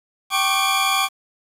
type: tone cluster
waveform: 40% pulse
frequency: 776 / 1103 / 1181 / 2379 / 3351 Hz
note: G5 / C#6 / D6 / D7 / G#7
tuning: -18 / -9 / +9 / +22 / +15 cents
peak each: -23 dBFS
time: 0.3-1.09 s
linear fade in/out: 50 ms
effects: resampled to 32000 Hz + 7-bit